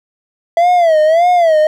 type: tone with vibrato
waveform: triangle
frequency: 664 Hz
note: E5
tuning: 12 cents sharp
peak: -5 dBFS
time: 0.57-1.67 s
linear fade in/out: 2 ms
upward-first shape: sine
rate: 1.7 Hz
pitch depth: 140 cents each way
effects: none